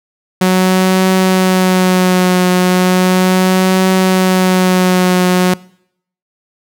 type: tone with vibrato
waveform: sawtooth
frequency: 184.6 Hz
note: F#3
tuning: 4 cents flat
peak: -4 dBFS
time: 0.41-5.54 s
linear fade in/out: 5 ms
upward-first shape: triangle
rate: 0.36 Hz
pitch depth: 30 cents each way
effects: noise-tail reverb RT60 0.7 s tail -23 dB re dry